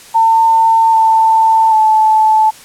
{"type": "tone with pitch steps", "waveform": "sine", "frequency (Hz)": [901, 891, 871], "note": ["A5", "A5", "A5"], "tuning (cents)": [41, 22, -18], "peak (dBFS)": -6, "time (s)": [0.14, 2.51], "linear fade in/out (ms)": 20, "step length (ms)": 790, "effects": ["white hiss -37 dBFS RMS until 2.64 s", "low-pass 11000 Hz 12 dB/octave"]}